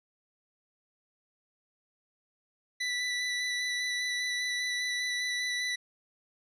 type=tone with vibrato; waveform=25% pulse; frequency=1975.5 Hz; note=B6; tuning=in tune; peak=-26 dBFS; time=2.8-5.76 s; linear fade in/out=10 ms; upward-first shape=square; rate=5 Hz; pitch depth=9 cents each way; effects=resampled to 22050 Hz